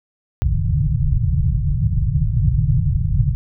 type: low-pass noise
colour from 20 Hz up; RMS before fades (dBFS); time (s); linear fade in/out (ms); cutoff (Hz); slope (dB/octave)
white; -17; 0.42-3.35; 0; 160; 96
effects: none